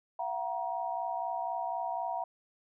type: tone cluster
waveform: sine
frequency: 681 / 745 / 946 Hz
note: F5 / F#5 / A#5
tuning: -44 / +12 / +25 cents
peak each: -37 / -36 / -36 dBFS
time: 0.19-2.24 s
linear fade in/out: 5 ms
effects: none